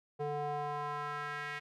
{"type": "tone with band-pass filter sweep", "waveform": "square", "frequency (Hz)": 146.83, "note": "D3", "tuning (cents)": 0, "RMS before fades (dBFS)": -38, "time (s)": [0.19, 1.6], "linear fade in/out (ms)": 20, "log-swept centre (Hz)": [550, 2000], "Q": 2.5, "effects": []}